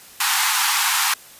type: high-pass noise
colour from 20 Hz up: pink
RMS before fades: -19 dBFS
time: 0.2-1.14 s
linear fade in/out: 5 ms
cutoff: 800 Hz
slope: 96 dB/octave
effects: white hiss -44 dBFS RMS until 1.39 s + resampled to 32000 Hz